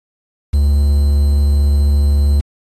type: tone with quantisation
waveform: triangle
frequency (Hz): 71.8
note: D2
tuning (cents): -39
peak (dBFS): -7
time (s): 0.53-2.41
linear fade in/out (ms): 10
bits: 6
effects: AAC 32 kbps